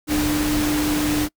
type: tone in noise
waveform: sine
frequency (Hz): 299.6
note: D4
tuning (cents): +35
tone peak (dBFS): -19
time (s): 0.07-1.29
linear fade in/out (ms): 50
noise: pink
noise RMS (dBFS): -25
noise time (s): 0.07-1.29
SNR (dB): +3
effects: noise-tail reverb RT60 0.1 s tail -25 dB re dry